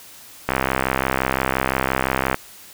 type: click train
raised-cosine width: 0.5 ms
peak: -3 dBFS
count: 123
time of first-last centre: 0.49-2.344 s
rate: 65.8 Hz
effects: white hiss -43 dBFS RMS until 2.73 s